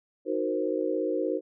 sine chord, C half-diminished seventh, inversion first, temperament equal, 311.1 / 370 / 466.2 / 523.3 Hz, Eb4 / Gb4 / Bb4 / C5, 0 / 0 / 0 / 0 cents, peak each -31 dBFS, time 0.25-1.41 s, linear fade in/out 50 ms, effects none

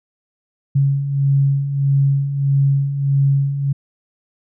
sine beating tone pair, 137.5 / 139.1 Hz, C#3 / C#3, -14 / +6 cents, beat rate 1.6 Hz, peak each -21 / -14 dBFS, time 0.75-3.73 s, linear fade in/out 10 ms, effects none

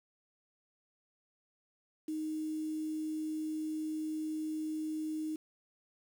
sine tone with quantisation, 311.1 Hz, D#4, in tune, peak -34 dBFS, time 2.08-5.36 s, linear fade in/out 5 ms, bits 9, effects none

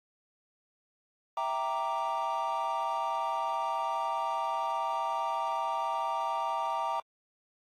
triangle chord, E half-diminished seventh, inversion none, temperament equal, 659.3 / 784 / 932.3 / 1174.7 Hz, E5 / G5 / Bb5 / D6, 0 / 0 / 0 / 0 cents, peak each -35 / -33 / -30 / -33 dBFS, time 1.37-7 s, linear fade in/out 2 ms, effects tanh soft clip ceiling -21 dBFS + AAC 48 kbps

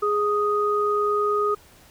sine tone pair together, 415.3 / 1244.5 Hz, G#4 / D#6, 0 / 0 cents, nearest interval octave + perfect fifth, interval 1900 cents, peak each -22 dBFS, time 0.02-1.55 s, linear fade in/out 10 ms, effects pink hiss -52 dBFS RMS until 1.9 s

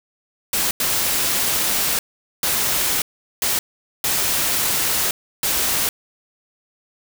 white noise bursts at uneven times, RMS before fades -20 dBFS, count 6, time 0.53-0.71 / 0.8-1.99 / 2.43-3.02 / 3.42-3.59 / 4.04-5.11 / 5.43-5.89 s, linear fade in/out 2 ms, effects none

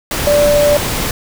sine tone in noise, 585 Hz, D5, 7 cents flat, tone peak -8 dBFS, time 0.27-0.77 s, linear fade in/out 2 ms, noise pink, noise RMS -18 dBFS, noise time 0.11-1.11 s, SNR +7 dB, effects none

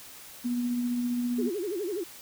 sine tone with tremolo, 243 Hz, B3, 28 cents flat, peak -25 dBFS, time 0.44-1.5 s, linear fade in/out 20 ms, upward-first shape sine, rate 15 Hz, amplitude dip 25%
sine tone with vibrato, 380.6 Hz, F#4, 49 cents sharp, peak -29 dBFS, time 1.38-2.04 s, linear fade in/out 10 ms, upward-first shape sine, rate 12 Hz, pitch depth 210 cents each way
effects white hiss -47 dBFS RMS until 2.21 s

